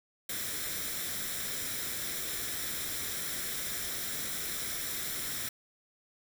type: noise with comb filter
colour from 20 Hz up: white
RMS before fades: -36 dBFS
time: 0.29-5.49 s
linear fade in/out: 5 ms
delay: 0.54 ms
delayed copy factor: +0.55
effects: none